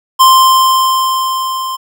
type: tone with level ramp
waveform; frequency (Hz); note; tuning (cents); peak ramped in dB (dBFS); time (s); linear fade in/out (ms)
square; 1046.5; C6; 0; -3 to -18; 0.19-1.77; 20
effects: none